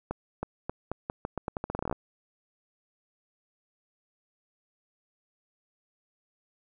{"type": "accelerating click train", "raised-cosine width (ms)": 1, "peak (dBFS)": -17, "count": 19, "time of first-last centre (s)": [0.11, 1.927], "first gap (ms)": 320, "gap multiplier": 0.83, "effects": []}